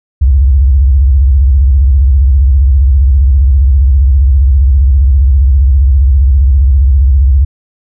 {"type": "tone with vibrato", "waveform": "sine", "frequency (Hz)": 66.9, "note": "C2", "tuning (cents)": 39, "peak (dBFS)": -3, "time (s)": [0.21, 7.45], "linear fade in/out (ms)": 10, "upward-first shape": "square", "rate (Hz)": 15, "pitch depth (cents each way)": 160, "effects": []}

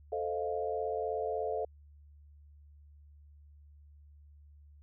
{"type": "chord", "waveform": "sine", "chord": "F dominant seventh", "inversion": "first", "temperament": "equal", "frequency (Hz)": [440, 523.3, 622.3, 698.5], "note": ["A4", "C5", "Eb5", "F5"], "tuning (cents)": [0, 0, 0, 0], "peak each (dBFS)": [-35, -39, -39, -37], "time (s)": [0.12, 1.65], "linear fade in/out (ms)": 5, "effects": ["added 73 Hz sine -54 dBFS peak until 4.82 s"]}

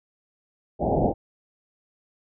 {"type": "low-pass noise", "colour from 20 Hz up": "white", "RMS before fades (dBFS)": -22, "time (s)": [0.79, 1.14], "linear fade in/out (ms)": 50, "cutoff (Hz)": 810, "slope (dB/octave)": 96, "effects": []}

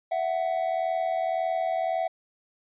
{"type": "tone pair together", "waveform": "triangle", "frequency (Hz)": [663.2, 745], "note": ["E5", "F#5"], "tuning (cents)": [10, 12], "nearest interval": "major second", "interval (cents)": 202, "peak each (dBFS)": [-25, -26], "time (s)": [0.11, 2.08], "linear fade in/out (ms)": 10, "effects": ["resampled to 8000 Hz"]}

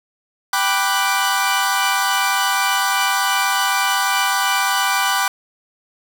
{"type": "chord", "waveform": "sawtooth", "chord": "G major seventh", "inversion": "none", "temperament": "equal", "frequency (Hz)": [784, 987.8, 1174.7, 1480], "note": ["G5", "B5", "D6", "F#6"], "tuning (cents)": [0, 0, 0, 0], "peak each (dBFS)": -18, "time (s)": [0.53, 5.28], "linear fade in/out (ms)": 2, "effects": []}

